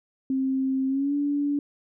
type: tone with pitch glide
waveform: sine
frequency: 265.2 to 287.5 Hz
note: C4 to D4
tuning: +23 to -37 cents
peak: -22 dBFS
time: 0.3-1.59 s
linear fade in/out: 2 ms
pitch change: +140 cents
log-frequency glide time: 0.88-1.14 s
effects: none